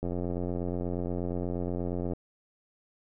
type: click train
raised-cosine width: 2 ms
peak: -20 dBFS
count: 187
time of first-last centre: 0.03-2.134 s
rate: 88.4 Hz
effects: none